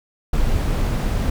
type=noise; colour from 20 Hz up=brown; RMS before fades=-19 dBFS; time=0.33-1.3 s; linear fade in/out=5 ms; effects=none